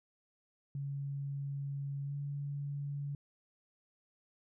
sine tone with pitch glide, 140 to 142.45 Hz, C#3 to C#3, +18 to +48 cents, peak -36 dBFS, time 0.75-3.15 s, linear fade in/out 2 ms, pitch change +30 cents, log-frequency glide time 2.04-2.14 s, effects none

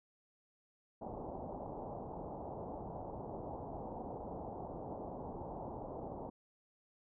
white low-pass noise, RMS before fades -45 dBFS, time 1.01-6.3 s, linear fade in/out 10 ms, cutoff 890 Hz, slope 48 dB/octave, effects none

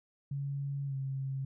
sine tone with pitch glide, 140 to 134.92 Hz, C#3 to C#3, +18 to -46 cents, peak -33 dBFS, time 0.31-1.45 s, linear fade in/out 5 ms, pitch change -64 cents, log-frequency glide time 0.86-0.95 s, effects none

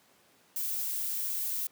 violet noise, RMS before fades -33 dBFS, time 0.56-1.67 s, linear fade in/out 2 ms, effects pink hiss -63 dBFS RMS until 1.71 s + high-pass 200 Hz 12 dB/octave

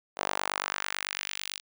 sawtooth tone with high-pass filter sweep, 49 Hz, G1, in tune, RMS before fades -34 dBFS, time 0.16-1.61 s, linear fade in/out 50 ms, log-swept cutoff 660 to 3600 Hz, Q 1.4, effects none

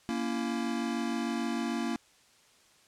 square chord, A# diminished, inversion none, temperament just, 233.1 / 279.7 / 335.6 Hz, A#3 / C#4 / E4, 0 / +16 / +31 cents, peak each -33 / -37 / -37 dBFS, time 0.09-1.96 s, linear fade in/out 0 ms, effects white hiss -62 dBFS RMS until 2.87 s + low-pass 8000 Hz 12 dB/octave

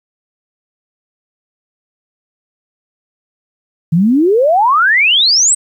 sine exponential sweep, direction up, 154.1 to 8390 Hz, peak -7 dBFS, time 3.92-5.55 s, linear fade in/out 10 ms, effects 8-bit

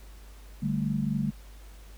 sine chord, D suspended fourth, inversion none, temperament equal, 146.83 / 196 / 220 Hz, D3 / G3 / A3, 0 / 0 / 0 cents, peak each -30 dBFS, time 0.62-1.31 s, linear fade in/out 10 ms, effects added 50 Hz sine -45 dBFS peak until 1.97 s + pink hiss -56 dBFS RMS until 1.97 s

